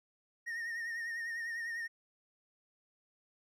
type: tone with vibrato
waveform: triangle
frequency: 1845 Hz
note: A#6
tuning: 18 cents flat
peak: -35 dBFS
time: 0.46-1.88 s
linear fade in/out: 20 ms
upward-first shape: sine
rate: 10 Hz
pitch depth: 48 cents each way
effects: none